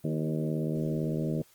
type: harmonic tone with a mistuned harmonic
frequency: 77.78 Hz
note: D#2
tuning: in tune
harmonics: 2 / 3 / 4 / 5 / 6 / 7 / 8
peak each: -30 / -34 / -36 / -38 / -40 / -41 / -42 dBFS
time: 0.04-1.42 s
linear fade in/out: 5 ms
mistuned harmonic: 4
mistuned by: +34 cents
effects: white hiss -61 dBFS RMS until 1.54 s + Opus 24 kbps

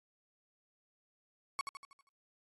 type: tone with echo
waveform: 35% pulse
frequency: 1110 Hz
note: C#6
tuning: 2 cents sharp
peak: -31 dBFS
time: 1.59-1.61 s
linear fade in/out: 0 ms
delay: 80 ms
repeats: 6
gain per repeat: -6 dB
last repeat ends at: 2.09 s
effects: AAC 32 kbps

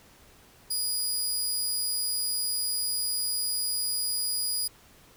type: tone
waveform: 20% pulse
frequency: 4900 Hz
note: D#8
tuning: 27 cents flat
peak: -21 dBFS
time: 0.7-4.68 s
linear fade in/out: 10 ms
effects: pink hiss -56 dBFS RMS until 5.16 s

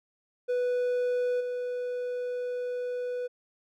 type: tone with level steps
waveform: triangle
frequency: 493.9 Hz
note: B4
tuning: in tune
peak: -23 / -28 dBFS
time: 0.48-3.28 s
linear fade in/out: 20 ms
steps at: 1.4 s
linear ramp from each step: 10 ms
effects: none

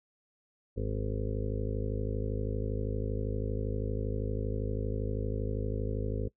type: harmonic tone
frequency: 52.6 Hz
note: G#1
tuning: 23 cents sharp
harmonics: 1 / 2 / 3 / 4 / 5 / 7 / 8 / 9 / 10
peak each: -34 / -35 / -47 / -42 / -42 / -44 / -40 / -42 / -45 dBFS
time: 0.76-6.29 s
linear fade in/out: 20 ms
effects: noise-tail reverb RT60 0.1 s tail -22 dB re dry

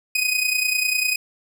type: tone with amplitude modulation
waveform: sawtooth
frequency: 2502 Hz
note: D#7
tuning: 9 cents sharp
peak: -13 dBFS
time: 0.15-1.16 s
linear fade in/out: 5 ms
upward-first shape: sine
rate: 30 Hz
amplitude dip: 65%
effects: none

